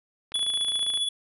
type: click train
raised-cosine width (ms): 0.3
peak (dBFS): -25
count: 19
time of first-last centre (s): 0.32-0.975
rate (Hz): 27.5
type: tone with tremolo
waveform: square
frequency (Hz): 3412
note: G#7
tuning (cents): +46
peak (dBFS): -23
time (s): 0.34-1.09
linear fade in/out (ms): 5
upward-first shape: sine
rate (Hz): 15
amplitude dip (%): 45
effects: resampled to 32000 Hz